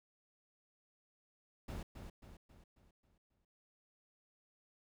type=noise with echo; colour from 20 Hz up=brown; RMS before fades=-44 dBFS; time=1.68-1.83 s; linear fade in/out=5 ms; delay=270 ms; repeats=6; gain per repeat=-6 dB; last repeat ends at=3.45 s; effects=none